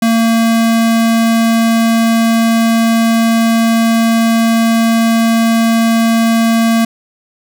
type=tone; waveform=square; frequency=227.8 Hz; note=A#3; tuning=40 cents flat; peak=-9 dBFS; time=0.02-6.85 s; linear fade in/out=5 ms; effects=none